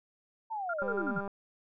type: linear sweep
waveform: sine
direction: down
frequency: 916 to 140.4 Hz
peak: -33 dBFS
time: 0.5-1.2 s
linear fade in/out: 20 ms
type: tone bursts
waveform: sine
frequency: 1396.9 Hz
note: F6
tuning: in tune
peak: -32 dBFS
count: 6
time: 0.69-1.207 s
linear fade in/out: 5 ms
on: 47 ms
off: 47 ms
type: click train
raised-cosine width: 1 ms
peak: -26 dBFS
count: 92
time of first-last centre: 0.82-1.277 s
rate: 199 Hz
effects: none